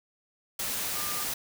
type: tone in noise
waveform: sine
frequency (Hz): 1201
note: D6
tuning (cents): +38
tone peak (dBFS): -39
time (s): 0.95-1.24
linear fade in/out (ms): 5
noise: white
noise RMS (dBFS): -32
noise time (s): 0.59-1.34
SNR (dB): -10
effects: none